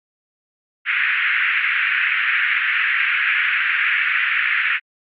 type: band-pass noise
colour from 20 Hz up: pink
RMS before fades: -19 dBFS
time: 0.85-4.8 s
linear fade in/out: 50 ms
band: 1500 to 2600 Hz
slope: 48 dB/octave
effects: Opus 48 kbps